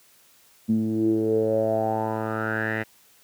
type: tone with low-pass filter sweep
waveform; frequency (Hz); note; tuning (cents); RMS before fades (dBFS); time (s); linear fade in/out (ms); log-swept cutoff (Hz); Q
10% pulse; 110; A2; 0; -24; 0.68-2.84; 20; 220 to 2100; 6.7
effects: white hiss -57 dBFS RMS until 3.23 s + high-pass 60 Hz 12 dB/octave